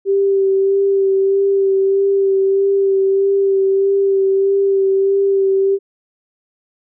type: tone with vibrato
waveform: sine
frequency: 390.9 Hz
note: G4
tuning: 5 cents flat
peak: -11 dBFS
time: 0.05-5.79 s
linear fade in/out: 50 ms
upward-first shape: sine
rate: 1.6 Hz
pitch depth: 19 cents each way
effects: none